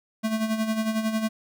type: tone with tremolo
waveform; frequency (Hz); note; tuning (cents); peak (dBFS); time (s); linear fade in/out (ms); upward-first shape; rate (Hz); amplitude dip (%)
square; 220; A3; 0; -22; 0.23-1.29; 20; sine; 11; 60
effects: none